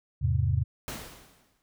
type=chord; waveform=sine; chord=E augmented; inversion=none; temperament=equal; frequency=82.41 / 103.83 / 130.81 Hz; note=E2 / G#2 / B#2; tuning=0 / 0 / 0 cents; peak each=-27 dBFS; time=0.21-0.64 s; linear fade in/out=20 ms
type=noise with exponential decay; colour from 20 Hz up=pink; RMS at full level=-35 dBFS; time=0.88-1.62 s; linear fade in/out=0 ms; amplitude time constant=160 ms
effects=none